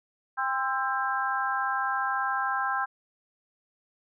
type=harmonic tone with a mistuned harmonic; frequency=265.8 Hz; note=C4; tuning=27 cents sharp; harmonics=3 / 4 / 5 / 6; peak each=-31 / -31 / -31 / -31 dBFS; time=0.37-2.86 s; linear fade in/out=20 ms; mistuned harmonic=4; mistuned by=-37 cents; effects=none